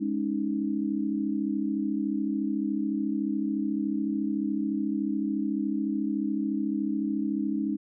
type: chord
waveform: sine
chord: Ab suspended fourth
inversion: none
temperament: equal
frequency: 207.7 / 277.2 / 311.1 Hz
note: Ab3 / Db4 / Eb4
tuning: 0 / 0 / 0 cents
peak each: -30 dBFS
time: 0-7.77 s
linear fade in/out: 20 ms
effects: none